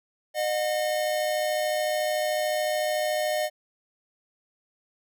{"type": "tone pair together", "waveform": "square", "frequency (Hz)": [611, 724.7], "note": ["D#5", "F#5"], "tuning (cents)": [-32, -36], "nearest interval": "minor third", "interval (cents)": 296, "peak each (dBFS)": [-26, -31], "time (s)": [0.34, 3.5], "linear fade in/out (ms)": 50, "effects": []}